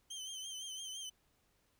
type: tone with vibrato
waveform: 25% pulse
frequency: 3111 Hz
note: G7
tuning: 14 cents flat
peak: -39 dBFS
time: 0.1-1.1 s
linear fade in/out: 10 ms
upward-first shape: triangle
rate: 5.9 Hz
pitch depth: 67 cents each way
effects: pink hiss -75 dBFS RMS until 1.79 s